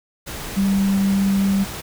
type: tone in noise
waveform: sine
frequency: 196 Hz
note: G3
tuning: in tune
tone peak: -15 dBFS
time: 0.56-1.65 s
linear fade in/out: 20 ms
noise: pink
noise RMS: -31 dBFS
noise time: 0.26-1.82 s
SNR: +13 dB
effects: none